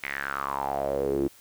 sawtooth tone with band-pass filter sweep, 69.3 Hz, C#2, in tune, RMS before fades -29 dBFS, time 0.03-1.28 s, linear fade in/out 5 ms, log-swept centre 2200 to 320 Hz, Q 6.4, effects white hiss -54 dBFS RMS until 1.4 s

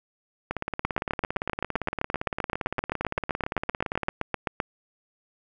two click trains, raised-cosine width 0.5 ms, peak -13 / -10 dBFS, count 64 / 30, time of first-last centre 0.51-4.09 / 0.85-4.602 s, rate 17.6 / 7.73 Hz, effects none

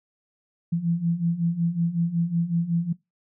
sine beating tone pair, 166 / 171.4 Hz, E3 / F3, +12 / -32 cents, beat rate 5.4 Hz, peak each -27 / -23 dBFS, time 0.72-2.93 s, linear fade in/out 10 ms, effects noise-tail reverb RT60 0.2 s tail -21 dB re dry

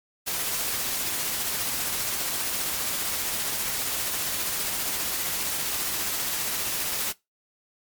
white noise with tremolo, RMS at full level -27 dBFS, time 0.26-7.13 s, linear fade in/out 20 ms, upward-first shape triangle, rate 15 Hz, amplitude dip 25%, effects noise-tail reverb RT60 0.2 s tail -21 dB re dry + MP3 96 kbps

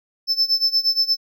triangle tone with tremolo, 5274 Hz, E8, in tune, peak -11 dBFS, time 0.27-1.17 s, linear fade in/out 50 ms, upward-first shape sine, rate 8.5 Hz, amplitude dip 90%, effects tanh soft clip ceiling -9 dBFS

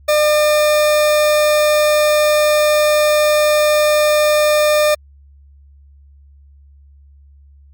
40% pulse tone, 602 Hz, D5, 43 cents sharp, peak -10 dBFS, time 0.08-4.95 s, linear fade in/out 10 ms, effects added 70 Hz sine -42 dBFS peak until 7.73 s + Opus 48 kbps

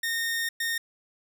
sawtooth tone bursts at uneven times, 1839 Hz, A#6, 24 cents flat, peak -23 dBFS, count 2, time 0.03-0.49 / 0.6-0.78 s, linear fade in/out 5 ms, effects none

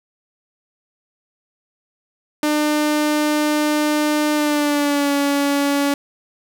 sawtooth tone with pitch glide, 300 to 283.2 Hz, D4 to C#4, +37 to +37 cents, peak -12 dBFS, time 2.43-5.94 s, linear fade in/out 2 ms, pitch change -100 cents, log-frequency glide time 4.35-5.12 s, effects none

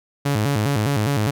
sawtooth tone with vibrato, 122.7 Hz, B2, 11 cents flat, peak -14 dBFS, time 0.25-1.31 s, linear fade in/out 10 ms, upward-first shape square, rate 4.9 Hz, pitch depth 250 cents each way, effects none

